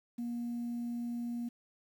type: tone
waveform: sine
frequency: 237.7 Hz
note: A#3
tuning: 34 cents sharp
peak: -33 dBFS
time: 0.18-1.49 s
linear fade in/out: 10 ms
effects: tanh soft clip ceiling -32 dBFS + 10-bit